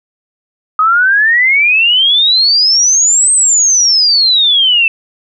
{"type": "exponential two-way sweep", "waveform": "sine", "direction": "up then down", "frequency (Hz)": [1244.5, 8372, 2627], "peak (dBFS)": -6, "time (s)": [0.79, 4.88], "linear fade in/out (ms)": 2, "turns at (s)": 3.32, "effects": []}